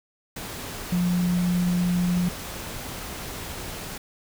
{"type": "tone in noise", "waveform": "sine", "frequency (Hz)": 177.5, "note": "F3", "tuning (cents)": 28, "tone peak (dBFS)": -20, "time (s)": [0.92, 2.29], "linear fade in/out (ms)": 5, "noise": "pink", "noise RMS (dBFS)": -35, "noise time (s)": [0.36, 3.98], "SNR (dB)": 12, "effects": []}